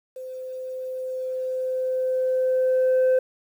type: tone with level ramp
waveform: sine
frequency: 515 Hz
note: C5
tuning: 28 cents flat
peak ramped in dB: -33 to -13 dBFS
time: 0.16-3.19 s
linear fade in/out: 5 ms
effects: tanh soft clip ceiling -15 dBFS + 9-bit